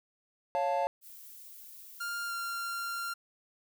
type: chord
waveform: triangle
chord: Db augmented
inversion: none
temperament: equal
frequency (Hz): 554.4 / 698.5 / 880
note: Db5 / F5 / A5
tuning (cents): 0 / 0 / 0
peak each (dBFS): -30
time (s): 0.55-0.87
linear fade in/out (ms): 0
type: noise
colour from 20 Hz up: violet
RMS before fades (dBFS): -50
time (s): 1.01-3.14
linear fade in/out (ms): 50
type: tone with pitch glide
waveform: 45% pulse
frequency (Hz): 1401 to 1384.9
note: F6 to F6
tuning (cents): +5 to -15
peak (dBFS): -34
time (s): 2-3.14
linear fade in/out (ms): 10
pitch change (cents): -20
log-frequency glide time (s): 2.27-2.32
effects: none